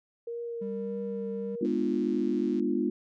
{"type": "tone with vibrato", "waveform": "sine", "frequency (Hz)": 466.2, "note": "A#4", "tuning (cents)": 0, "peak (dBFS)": -33, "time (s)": [0.27, 1.66], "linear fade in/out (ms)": 5, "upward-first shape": "triangle", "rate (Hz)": 1.7, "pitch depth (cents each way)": 23}
{"type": "tone", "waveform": "triangle", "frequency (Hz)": 197.2, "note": "G3", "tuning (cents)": 11, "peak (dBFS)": -33, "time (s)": [0.61, 1.56], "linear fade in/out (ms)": 10}
{"type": "chord", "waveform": "sine", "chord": "G# diminished seventh", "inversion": "none", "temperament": "equal with one note detuned", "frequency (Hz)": [207.7, 246.9, 301.1, 349.2], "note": ["G#3", "B3", "D4", "F4"], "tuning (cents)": [0, 0, 43, 0], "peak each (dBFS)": [-32, -30, -31, -30], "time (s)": [1.61, 2.9], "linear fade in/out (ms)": 5}
{"type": "click train", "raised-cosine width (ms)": 0.2, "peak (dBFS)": -38, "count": 125, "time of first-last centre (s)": [1.65, 2.597], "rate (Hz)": 131}
{"effects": []}